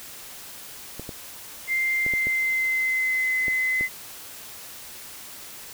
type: clicks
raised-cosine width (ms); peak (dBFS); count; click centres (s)
2; -21; 7; 0.996 / 1.092 / 2.064 / 2.137 / 2.27 / 3.482 / 3.81
type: tone with pitch glide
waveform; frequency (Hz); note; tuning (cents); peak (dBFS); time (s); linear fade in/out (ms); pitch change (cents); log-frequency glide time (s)
sine; 2093 to 2039; C7 to C7; 0 to -45; -21; 1.67-3.89; 50; -45; 2-3.34
effects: white hiss -41 dBFS RMS until 5.73 s